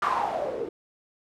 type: noise with low-pass filter sweep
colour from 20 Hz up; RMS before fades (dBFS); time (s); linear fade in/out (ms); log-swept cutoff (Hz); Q
blue; -28; 0.02-0.69; 5; 1200 to 390; 8.2
effects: none